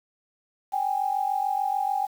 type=tone pair together; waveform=sine; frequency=775 / 821.8 Hz; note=G5 / G#5; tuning=-20 / -18 cents; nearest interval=minor second; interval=102 cents; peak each=-26 dBFS; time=0.72-2.07 s; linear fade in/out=20 ms; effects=8-bit